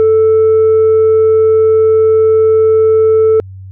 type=tone; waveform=sine; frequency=440 Hz; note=A4; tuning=in tune; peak=-3 dBFS; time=0-3.4 s; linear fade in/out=0 ms; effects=tanh soft clip ceiling -4 dBFS + added 95 Hz sine -27 dBFS peak until 3.71 s